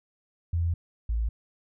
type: tone pair in turn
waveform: sine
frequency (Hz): 84.6 / 55.98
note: E2 / A1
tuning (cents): +45 / +31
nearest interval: perfect fifth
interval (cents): 714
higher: first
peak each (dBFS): -23 / -24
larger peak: first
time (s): 0.53-0.74 / 1.09-1.29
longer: first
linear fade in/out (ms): 5
effects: none